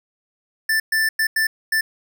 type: tone bursts at uneven times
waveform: square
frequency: 1768 Hz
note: A6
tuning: 8 cents sharp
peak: -17 dBFS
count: 5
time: 0.69-0.8 / 0.92-1.09 / 1.19-1.27 / 1.36-1.47 / 1.72-1.81 s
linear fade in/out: 5 ms
effects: none